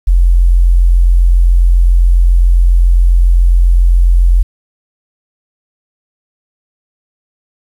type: tone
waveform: sine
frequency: 43.68 Hz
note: F1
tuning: 1 cent sharp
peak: -4 dBFS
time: 0.07-4.43 s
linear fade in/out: 10 ms
effects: 7-bit